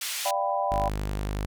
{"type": "band-pass noise", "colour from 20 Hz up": "pink", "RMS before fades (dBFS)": -32, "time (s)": [0.01, 0.31], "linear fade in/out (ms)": 5, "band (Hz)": [2400, 14000], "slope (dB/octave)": 12}
{"type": "chord", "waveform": "sine", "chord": "G dominant seventh", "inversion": "second", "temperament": "equal with one note detuned", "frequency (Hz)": [587.3, 698.5, 784, 992.3], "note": ["D5", "F5", "G5", "B5"], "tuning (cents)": [0, 0, 0, 8], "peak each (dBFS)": [-29, -31, -28, -30], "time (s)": [0.25, 0.89], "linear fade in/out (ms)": 10}
{"type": "tone", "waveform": "sawtooth", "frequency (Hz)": 50.8, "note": "G#1", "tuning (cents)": -38, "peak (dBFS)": -24, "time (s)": [0.71, 1.46], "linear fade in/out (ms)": 10}
{"effects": []}